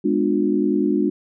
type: chord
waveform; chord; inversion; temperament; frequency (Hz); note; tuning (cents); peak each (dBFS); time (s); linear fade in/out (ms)
sine; G# diminished seventh; none; just; 207.7 / 249.2 / 299 / 358.8; G#3 / B3 / D4 / F4; 0 / +16 / +31 / +47; -22 / -25 / -20 / -22; 0.04-1.1; 10
effects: none